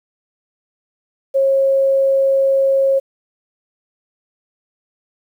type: tone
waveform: sine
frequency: 542 Hz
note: C#5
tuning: 39 cents flat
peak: -11 dBFS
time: 1.34-3 s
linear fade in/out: 20 ms
effects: 8-bit